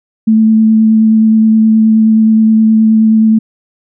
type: tone with vibrato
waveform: sine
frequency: 220 Hz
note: A3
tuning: in tune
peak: -4 dBFS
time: 0.27-3.39 s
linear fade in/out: 10 ms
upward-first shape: sine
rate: 9.5 Hz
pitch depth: 12 cents each way
effects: none